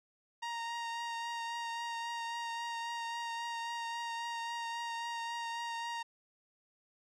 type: tone with vibrato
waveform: sawtooth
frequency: 932.3 Hz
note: A#5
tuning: in tune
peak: -33 dBFS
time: 0.42-6.03 s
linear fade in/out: 10 ms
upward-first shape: triangle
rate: 3.7 Hz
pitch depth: 17 cents each way
effects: low-pass 6000 Hz 12 dB/octave